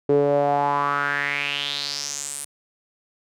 sawtooth tone with band-pass filter sweep, 143 Hz, D3, 46 cents flat, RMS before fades -23 dBFS, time 0.09-2.45 s, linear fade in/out 5 ms, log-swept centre 400 to 9800 Hz, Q 5.1, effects none

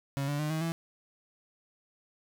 35% pulse tone with pitch steps, 138.6 / 144.9 / 151.49 / 158.38 / 165.59 Hz, C#3 / D3 / D#3 / D#3 / E3, 0 / -23 / -46 / +31 / +8 cents, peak -28 dBFS, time 0.17-0.72 s, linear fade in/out 0 ms, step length 110 ms, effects none

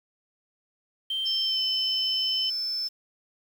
sine tone with pitch glide, 3136 to 3047 Hz, G7 to G7, 0 to -50 cents, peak -26 dBFS, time 1.1-2.5 s, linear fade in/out 5 ms, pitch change -50 cents, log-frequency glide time 1.44-1.6 s
sine tone, 5274 Hz, E8, in tune, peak -27 dBFS, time 1.25-2.89 s, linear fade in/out 20 ms
effects 8-bit

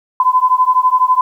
sine beating tone pair, 1009 / 1021 Hz, B5 / C6, +37 / -43 cents, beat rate 12 Hz, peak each -12 dBFS, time 0.2-1.21 s, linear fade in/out 2 ms, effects 8-bit

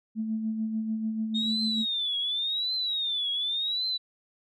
sine tone with tremolo, 220 Hz, A3, in tune, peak -25 dBFS, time 0.15-1.86 s, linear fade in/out 50 ms, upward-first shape sine, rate 6.8 Hz, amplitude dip 45%
sine tone with vibrato, 3682 Hz, A#7, 22 cents flat, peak -26 dBFS, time 1.34-3.98 s, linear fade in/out 20 ms, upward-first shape triangle, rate 0.89 Hz, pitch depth 190 cents each way
effects tanh soft clip ceiling -18 dBFS

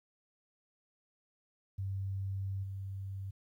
sine tone with level steps, 97.1 Hz, G2, 16 cents flat, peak -34 / -38 dBFS, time 1.78-3.31 s, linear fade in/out 10 ms, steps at 2.63 s, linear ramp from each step 10 ms, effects 12-bit

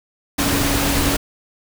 sine tone in noise, 281.5 Hz, C#4, 27 cents sharp, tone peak -22 dBFS, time 0.38-1.17 s, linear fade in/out 10 ms, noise pink, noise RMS -19 dBFS, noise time 0.38-1.17 s, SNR -6 dB, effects none

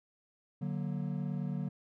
triangle chord, D augmented, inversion none, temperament equal with one note detuned, 146.83 / 185 / 235.8 Hz, D3 / F#3 / A#3, 0 / 0 / +20 cents, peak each -34 / -35 / -39 dBFS, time 0.61-1.69 s, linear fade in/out 10 ms, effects none

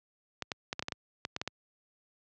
clicks, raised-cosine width 0.2 ms, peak -16 dBFS, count 11, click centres 0.423 / 0.518 / 0.729 / 0.794 / 0.825 / 0.884 / 0.922 / 1.251 / 1.364 / 1.415 / 1.476 s, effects high-pass 80 Hz 12 dB/octave + low-pass 7000 Hz 12 dB/octave

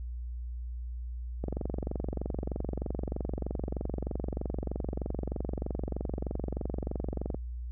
click train, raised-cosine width 2 ms, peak -20 dBFS, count 138, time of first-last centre 1.44-7.345 s, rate 23.2 Hz, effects added 60 Hz sine -35 dBFS peak until 7.71 s

